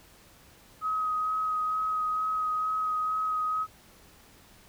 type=tone with vibrato; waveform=sine; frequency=1264 Hz; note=D#6; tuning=27 cents sharp; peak=-26 dBFS; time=0.81-3.67 s; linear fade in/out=50 ms; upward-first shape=sine; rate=2.2 Hz; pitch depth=13 cents each way; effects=pink hiss -56 dBFS RMS until 4.68 s